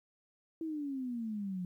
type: exponential sweep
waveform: sine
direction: down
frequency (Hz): 330 to 176.6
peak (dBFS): -35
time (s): 0.61-1.65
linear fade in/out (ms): 2
effects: 12-bit